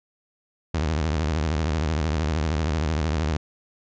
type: tone with vibrato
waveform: sawtooth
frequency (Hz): 77.78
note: D#2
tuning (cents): 0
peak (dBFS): -18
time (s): 0.74-3.37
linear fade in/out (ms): 5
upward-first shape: sine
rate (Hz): 13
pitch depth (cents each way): 160
effects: resampled to 16000 Hz